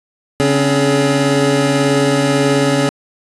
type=tone cluster; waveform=square; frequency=141 / 266.5 / 284.9 / 421.1 / 566 Hz; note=C#3 / C4 / C#4 / G#4 / C#5; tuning=+30 / +32 / +48 / +24 / +36 cents; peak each=-19 dBFS; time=0.4-2.89 s; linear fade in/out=0 ms; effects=resampled to 24000 Hz